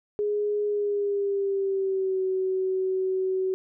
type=tone with pitch glide; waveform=sine; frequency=415.3 to 376.5 Hz; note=G#4 to F#4; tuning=0 to +30 cents; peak=-23 dBFS; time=0.19-3.54 s; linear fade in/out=0 ms; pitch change=-170 cents; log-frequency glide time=0.66-2.22 s; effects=none